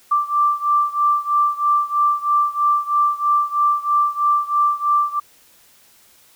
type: beating tone pair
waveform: sine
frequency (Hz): 1174.7 / 1177.8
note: D6 / D6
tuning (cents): 0 / +5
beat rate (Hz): 3.1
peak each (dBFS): -17 / -19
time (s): 0.11-5.2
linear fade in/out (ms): 10
effects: white hiss -52 dBFS RMS until 6.35 s